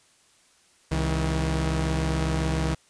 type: tone pair together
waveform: sawtooth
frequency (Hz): 67.27 / 160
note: C2 / D#3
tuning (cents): +49 / +49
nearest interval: octave + minor third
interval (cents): 1500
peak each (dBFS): -22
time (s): 0.91-2.75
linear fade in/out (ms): 10
effects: white hiss -60 dBFS RMS until 2.89 s + resampled to 22050 Hz